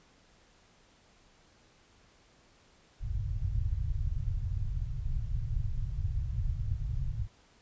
pink low-pass noise, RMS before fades -32 dBFS, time 3-7.28 s, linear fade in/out 50 ms, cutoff 130 Hz, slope 48 dB/octave, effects pink hiss -63 dBFS RMS until 7.61 s + resampled to 16000 Hz

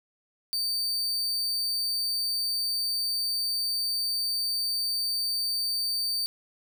40% pulse tone, 4600 Hz, D8, 37 cents flat, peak -25 dBFS, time 0.53-6.26 s, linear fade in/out 0 ms, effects none

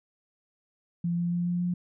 sine tone with pitch steps, 171.8 / 173.09 / 174.4 / 175.71 / 177.04 Hz, F3 / F3 / F3 / F3 / F3, -28 / -15 / -2 / +11 / +24 cents, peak -25 dBFS, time 1.04-1.74 s, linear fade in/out 5 ms, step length 140 ms, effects none

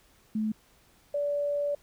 sine tone pair in turn, 216.5 / 578 Hz, A3 / D5, -28 / -28 cents, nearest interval octave + perfect fourth, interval 1700 cents, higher second, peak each -26 dBFS, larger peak neither, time 0.35-0.52 / 1.14-1.75 s, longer second, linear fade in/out 5 ms, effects pink hiss -62 dBFS RMS until 1.82 s

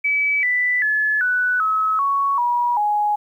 sine tone with pitch steps, 2292 / 1983.8 / 1717.1 / 1486.2 / 1286.3 / 1113.4 / 963.7 / 834.1 Hz, D7 / B6 / A6 / F#6 / E6 / C#6 / B5 / G#5, -43 / +7 / -43 / +7 / -43 / +7 / -43 / +7 cents, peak -16 dBFS, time 0.04-3.16 s, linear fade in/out 10 ms, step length 390 ms, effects 9-bit

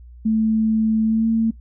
sine tone with pitch glide, 220 to 224.8 Hz, A3 to A3, 0 to +37 cents, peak -15 dBFS, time 0.25-1.51 s, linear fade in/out 10 ms, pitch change +37 cents, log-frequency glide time 1.04-1.28 s, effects noise-tail reverb RT60 0.1 s tail -20 dB re dry + added 60 Hz sine -39 dBFS peak until 1.6 s

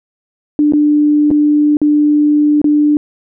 sine tone with dropouts, 296.9 Hz, D4, 19 cents sharp, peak -7 dBFS, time 0.59-2.97 s, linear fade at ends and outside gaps 1 ms, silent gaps 0.723-0.735 / 1.305-1.312 / 1.77-1.816 / 2.616-2.643 s, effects none

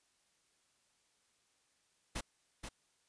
pink noise with echo, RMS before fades -39 dBFS, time 2.15-2.21 s, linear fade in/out 10 ms, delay 480 ms, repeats 1, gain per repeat -6 dB, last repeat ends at 2.69 s, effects white hiss -75 dBFS RMS until 3.08 s + resampled to 22050 Hz

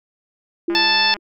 sine tone with exponential decay, 339.7 Hz, F4, 48 cents flat, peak -16 dBFS, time 0.68-1.19 s, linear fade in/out 5 ms, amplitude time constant 110 ms
click train, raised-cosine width 0.5 ms, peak -19 dBFS, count 96, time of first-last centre 0.7-1.166 s, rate 204 Hz
harmonic tone, 880 Hz, A5, in tune, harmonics 1 / 2 / 3 / 4 / 5 / 6, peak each -21 / -21 / -21 / -21 / -21 / -21 dBFS, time 0.75-1.14 s, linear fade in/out 0 ms
effects none

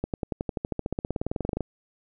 accelerating click train, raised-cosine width 2 ms, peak -14 dBFS, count 26, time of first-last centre 0.04-1.607 s, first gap 98 ms, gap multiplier 0.96, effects none

